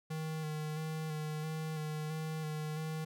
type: tone with vibrato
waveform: square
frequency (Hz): 155.56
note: D#3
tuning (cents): 0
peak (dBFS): -37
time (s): 0.1-3.05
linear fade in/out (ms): 10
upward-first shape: square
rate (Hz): 1.5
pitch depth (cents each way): 22
effects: none